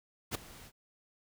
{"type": "noise with ADSR envelope", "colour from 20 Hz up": "pink", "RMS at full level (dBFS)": -32, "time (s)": [0.31, 0.72], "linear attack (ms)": 38, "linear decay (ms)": 9, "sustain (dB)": -20, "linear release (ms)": 58, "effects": []}